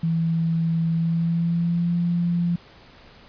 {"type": "tone with pitch glide", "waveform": "sine", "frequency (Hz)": [164.6, 172.58], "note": ["E3", "F3"], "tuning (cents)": [-2, -20], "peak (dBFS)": -19, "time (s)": [0.03, 2.56], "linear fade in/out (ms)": 5, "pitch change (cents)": 82, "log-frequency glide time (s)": [0.93, 1.95], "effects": ["pink hiss -49 dBFS RMS until 3.28 s", "resampled to 11025 Hz"]}